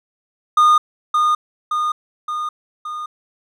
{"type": "tone with echo", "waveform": "triangle", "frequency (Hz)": 1223, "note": "D#6", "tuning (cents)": -30, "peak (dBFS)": -7, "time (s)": [0.57, 0.78], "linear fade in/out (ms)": 5, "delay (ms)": 570, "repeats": 4, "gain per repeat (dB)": -4, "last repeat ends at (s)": 3.06, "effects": []}